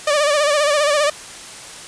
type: tone with vibrato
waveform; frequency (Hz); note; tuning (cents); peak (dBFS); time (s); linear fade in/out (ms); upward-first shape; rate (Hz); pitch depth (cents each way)
sawtooth; 589; D5; +5; -10; 0.07-1.1; 5; sine; 15; 71
effects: white hiss -35 dBFS RMS until 1.87 s + resampled to 22050 Hz